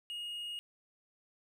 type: tone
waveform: triangle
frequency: 2867 Hz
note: F7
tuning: 45 cents sharp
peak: -37 dBFS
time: 0.1-0.59 s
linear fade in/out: 0 ms
effects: none